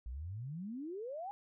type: exponential sweep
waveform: sine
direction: up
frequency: 55.4 to 830.6 Hz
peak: -40 dBFS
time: 0.06-1.31 s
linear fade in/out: 0 ms
effects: none